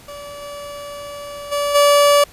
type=tone with level steps; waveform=30% pulse; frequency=577 Hz; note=D5; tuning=31 cents flat; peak=-29 / -27 / -15 / -7 dBFS; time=0.08-2.24 s; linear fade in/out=5 ms; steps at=0.41 / 1.51 / 1.74 s; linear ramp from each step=20 ms; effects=pink hiss -44 dBFS RMS until 2.32 s + resampled to 32000 Hz

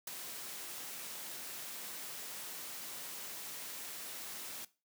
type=noise with ADSR envelope; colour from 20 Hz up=white; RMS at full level=-39 dBFS; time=0.07-4.65 s; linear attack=5 ms; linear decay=10 ms; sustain=-6 dB; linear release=5 ms; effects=noise-tail reverb RT60 0.3 s tail -18 dB re dry + high-pass 150 Hz 12 dB/octave

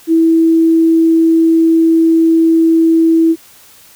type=tone; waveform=sine; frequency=327 Hz; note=E4; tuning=14 cents flat; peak=-6 dBFS; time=0.07-3.36 s; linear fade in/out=50 ms; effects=white hiss -42 dBFS RMS until 3.95 s

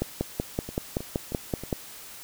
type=two click trains; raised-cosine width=2 ms; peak=-12 / -22 dBFS; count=10 / 4; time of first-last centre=0.02-1.728 / 0.69-1.636 s; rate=5.27 / 3.17 Hz; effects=white hiss -44 dBFS RMS until 2.23 s

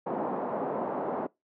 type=band-pass noise; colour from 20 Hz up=white; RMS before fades=-32 dBFS; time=0.06-1.27 s; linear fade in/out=10 ms; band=190 to 870 Hz; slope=24 dB/octave; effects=noise-tail reverb RT60 0.2 s tail -23 dB re dry

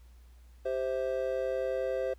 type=chord; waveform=triangle; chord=C major; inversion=second; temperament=just; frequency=392.4 / 523.3 / 654.1 Hz; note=G4 / C5 / E5; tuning=+2 / 0 / -14 cents; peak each=-34 / -29 / -35 dBFS; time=0.65-2.14 s; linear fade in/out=10 ms; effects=added 60 Hz sine -52 dBFS peak until 2.18 s + pink hiss -68 dBFS RMS until 2.18 s

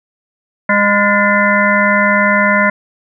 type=harmonic tone with a mistuned harmonic; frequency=204.4 Hz; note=G#3; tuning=27 cents flat; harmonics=1 / 3 / 5 / 7 / 9 / 10; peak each=-16 / -16 / -16 / -16 / -16 / -16 dBFS; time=0.69-2.7 s; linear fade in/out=5 ms; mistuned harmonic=9; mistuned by=-67 cents; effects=none

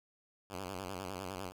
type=tone with vibrato; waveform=5% pulse; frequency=94 Hz; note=F#2; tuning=28 cents sharp; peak=-29 dBFS; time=0.49-1.53 s; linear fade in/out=50 ms; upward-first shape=square; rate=9.9 Hz; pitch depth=89 cents each way; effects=11-bit

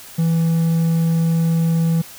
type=tone; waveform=triangle; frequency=164.81 Hz; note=E3; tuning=in tune; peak=-12 dBFS; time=0.18-2.02 s; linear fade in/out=10 ms; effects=white hiss -39 dBFS RMS until 2.18 s

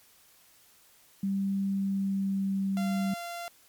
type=tone with pitch glide; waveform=sine; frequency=196 to 194.42 Hz; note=G3 to G3; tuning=0 to -14 cents; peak=-26 dBFS; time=1.23-3.14 s; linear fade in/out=5 ms; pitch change=-14 cents; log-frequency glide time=1.61-2.65 s
type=tone; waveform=sawtooth; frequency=690 Hz; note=F5; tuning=21 cents flat; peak=-32 dBFS; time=2.77-3.48 s; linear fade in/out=0 ms
effects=white hiss -60 dBFS RMS until 3.68 s + MP3 96 kbps

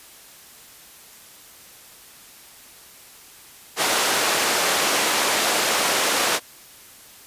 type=band-pass noise; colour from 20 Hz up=pink; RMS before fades=-21 dBFS; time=3.76-6.4 s; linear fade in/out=50 ms; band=470 to 11000 Hz; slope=12 dB/octave; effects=white hiss -46 dBFS RMS until 7.26 s + resampled to 32000 Hz

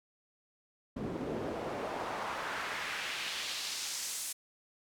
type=noise with band-pass filter sweep; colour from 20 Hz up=pink; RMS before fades=-38 dBFS; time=0.96-4.33 s; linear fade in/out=10 ms; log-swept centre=250 to 9200 Hz; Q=1.2; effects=none

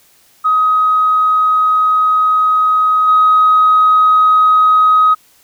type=tone with level steps; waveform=sine; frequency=1261 Hz; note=D#6; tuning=23 cents sharp; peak=-8 / -5 dBFS; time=0.44-5.15 s; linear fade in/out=20 ms; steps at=3.07 s; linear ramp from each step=20 ms; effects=tanh soft clip ceiling -2 dBFS + white hiss -50 dBFS RMS until 5.43 s

